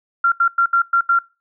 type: tone bursts at uneven times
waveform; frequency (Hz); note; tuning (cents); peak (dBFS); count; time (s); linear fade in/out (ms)
sine; 1378; F6; -24; -11; 6; 0.24-0.32 / 0.4-0.48 / 0.58-0.66 / 0.73-0.82 / 0.93-1.01 / 1.09-1.19; 5
effects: noise-tail reverb RT60 0.3 s tail -23 dB re dry